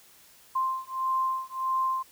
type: beating tone pair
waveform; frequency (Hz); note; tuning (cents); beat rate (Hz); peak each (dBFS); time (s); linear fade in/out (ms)
sine; 1047 / 1048.6; C6 / C6; +1 / +3; 1.6; -29; 0.55-2.03; 10
effects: white hiss -56 dBFS RMS until 2.11 s